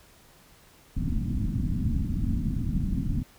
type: low-pass noise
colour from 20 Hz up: pink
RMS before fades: -27 dBFS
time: 0.96-3.23 s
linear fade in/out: 10 ms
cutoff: 270 Hz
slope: 48 dB/octave
effects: pink hiss -56 dBFS RMS until 3.38 s